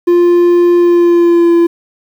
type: tone with pitch glide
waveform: triangle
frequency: 349.2 to 340.2 Hz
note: F4 to F4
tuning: 0 to -45 cents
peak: -3 dBFS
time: 0.07-1.67 s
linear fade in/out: 10 ms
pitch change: -45 cents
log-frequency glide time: 0.77-1.54 s
effects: 7-bit